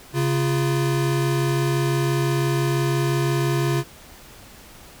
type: tone pair together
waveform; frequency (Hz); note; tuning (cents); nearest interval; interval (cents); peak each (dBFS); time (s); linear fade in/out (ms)
square; 137.3 / 346; C#3 / F4; -16 / -16; octave + major third; 1600; -21 / -25; 0.13-3.84; 50
effects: pink hiss -45 dBFS RMS until 5 s